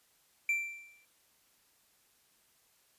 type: tone with exponential decay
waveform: triangle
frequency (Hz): 2349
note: D7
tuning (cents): 0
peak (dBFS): -24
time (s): 0.49-1.05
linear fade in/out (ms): 2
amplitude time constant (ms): 120
effects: white hiss -69 dBFS RMS until 2.98 s + resampled to 32000 Hz